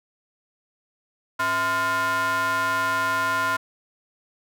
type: ring-modulated tone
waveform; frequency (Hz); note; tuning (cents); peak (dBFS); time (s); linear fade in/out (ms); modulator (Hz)
square; 189.4; F#3; +41; -19; 1.39-3.57; 10; 1220
effects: none